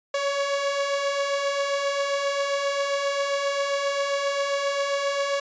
sawtooth beating tone pair, 554.4 / 561.9 Hz, C#5 / C#5, 0 / +23 cents, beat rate 7.5 Hz, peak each -28 / -20 dBFS, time 0.14-5.4 s, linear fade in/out 5 ms, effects resampled to 16000 Hz

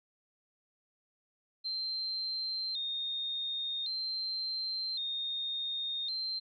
sine tone with vibrato, 3902 Hz, B7, 22 cents flat, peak -33 dBFS, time 1.64-6.4 s, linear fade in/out 20 ms, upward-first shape square, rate 0.45 Hz, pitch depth 100 cents each way, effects none

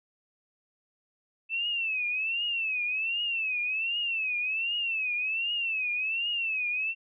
sine tone with vibrato, 2637 Hz, E7, in tune, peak -27 dBFS, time 1.49-6.95 s, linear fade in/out 50 ms, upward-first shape triangle, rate 1.3 Hz, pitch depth 160 cents each way, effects none

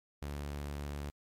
sawtooth tone with vibrato, 72.1 Hz, D2, 31 cents flat, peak -34 dBFS, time 0.22-1.1 s, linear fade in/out 0 ms, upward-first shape square, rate 16 Hz, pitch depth 9 cents each way, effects MP3 64 kbps

